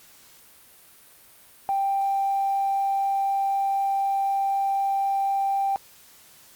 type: tone with tanh clipping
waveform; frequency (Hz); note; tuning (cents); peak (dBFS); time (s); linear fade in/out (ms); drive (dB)
triangle; 787; G5; +7; -21; 1.69-5.76; 0; 4
effects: white hiss -52 dBFS RMS until 6.55 s + Opus 48 kbps